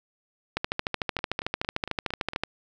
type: two click trains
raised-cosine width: 0.3 ms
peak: -19 / -10 dBFS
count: 6 / 26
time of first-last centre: 1.19-2.334 / 0.57-2.436 s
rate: 4.37 / 13.4 Hz
effects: none